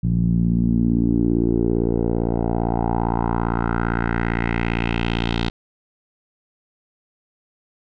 10% pulse tone with low-pass filter sweep, 57.6 Hz, A#1, 20 cents flat, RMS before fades -20 dBFS, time 0.03-5.5 s, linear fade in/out 10 ms, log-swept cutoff 150 to 3800 Hz, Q 3.1, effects none

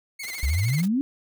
sawtooth tone with vibrato, 2128 Hz, C7, 29 cents sharp, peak -29 dBFS, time 0.19-0.82 s, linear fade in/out 10 ms, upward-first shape sine, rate 13 Hz, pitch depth 83 cents each way
white noise with tremolo, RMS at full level -38 dBFS, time 0.23-0.88 s, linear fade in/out 5 ms, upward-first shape square, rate 20 Hz, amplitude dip 75%
sine exponential sweep, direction up, 61.74 to 286.7 Hz, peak -20 dBFS, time 0.43-1.01 s, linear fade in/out 0 ms
effects none

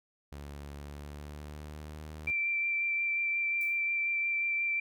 sawtooth tone with pitch glide, 71.8 to 76.95 Hz, D2 to D#2, -39 to -19 cents, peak -38 dBFS, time 0.32-2.31 s, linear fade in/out 0 ms, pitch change +120 cents, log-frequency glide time 0.76-2.11 s
sine tone with vibrato, 2349 Hz, D7, in tune, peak -28 dBFS, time 2.27-4.8 s, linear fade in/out 5 ms, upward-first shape sine, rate 5.6 Hz, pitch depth 11 cents each way
violet noise with exponential decay, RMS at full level -47 dBFS, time 3.61-3.89 s, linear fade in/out 1 ms, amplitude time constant 59 ms
effects none

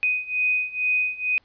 sine beating tone pair, 2496 / 2498.2 Hz, D#7 / D#7, +5 / +6 cents, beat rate 2.2 Hz, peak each -25 / -23 dBFS, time 0.03-1.38 s, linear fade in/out 0 ms, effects pink hiss -63 dBFS RMS until 1.44 s + resampled to 11025 Hz

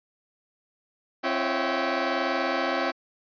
20% pulse tone cluster, 266.9 / 342.9 / 555 / 651 / 771 Hz, C4 / F4 / C#5 / E5 / G5, +35 / -32 / +2 / -22 / -29 cents, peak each -26 dBFS, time 1.23-2.92 s, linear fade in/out 20 ms, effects resampled to 11025 Hz

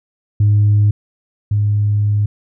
sine tone pair in turn, 103.83 / 103.83 Hz, G#2 / G#2, 0 / 0 cents, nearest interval unison, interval 0 cents, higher neither, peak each -7 / -11 dBFS, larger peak first, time 0.4-0.91 / 1.51-2.26 s, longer second, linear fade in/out 5 ms, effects tanh soft clip ceiling -6 dBFS

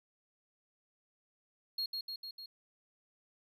triangle tone with echo, 4282 Hz, C8, 39 cents sharp, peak -32 dBFS, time 1.78-1.86 s, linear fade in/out 5 ms, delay 150 ms, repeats 4, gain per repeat -3 dB, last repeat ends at 2.46 s, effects none

